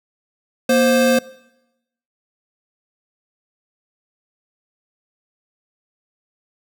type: tone pair together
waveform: square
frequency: 236.5 / 523.3 Hz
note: A#3 / C5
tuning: +25 / 0 cents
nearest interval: octave + major second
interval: 1375 cents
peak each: -17 / -15 dBFS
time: 0.69-1.19 s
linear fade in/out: 5 ms
effects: noise-tail reverb RT60 0.9 s tail -21 dB re dry